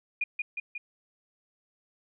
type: tone with echo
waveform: sine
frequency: 2437 Hz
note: D#7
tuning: 37 cents flat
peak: -25 dBFS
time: 0.21-0.24 s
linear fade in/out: 5 ms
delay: 180 ms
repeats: 3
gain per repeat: -3 dB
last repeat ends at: 0.78 s
effects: none